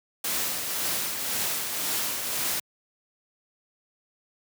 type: noise with tremolo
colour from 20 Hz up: white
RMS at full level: -27 dBFS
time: 0.24-2.6 s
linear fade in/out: 5 ms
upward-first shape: triangle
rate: 1.9 Hz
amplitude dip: 45%
effects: high-pass 100 Hz 12 dB/octave